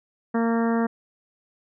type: harmonic tone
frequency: 230 Hz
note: A#3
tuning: 23 cents flat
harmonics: 1 / 2 / 3 / 4 / 5 / 6 / 7 / 8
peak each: -21 / -27 / -31 / -33 / -35 / -37 / -38 / -39 dBFS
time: 0.34-0.87 s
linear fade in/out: 10 ms
effects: none